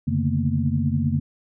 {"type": "tone cluster", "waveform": "sine", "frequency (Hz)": [90.4, 139.6, 149.7, 225.6, 240.5], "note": ["F#2", "C#3", "D3", "A3", "B3"], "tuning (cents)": [-40, 13, 33, 44, -46], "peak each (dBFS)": [-26, -24, -27, -25, -28], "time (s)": [0.07, 1.2], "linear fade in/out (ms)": 10, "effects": []}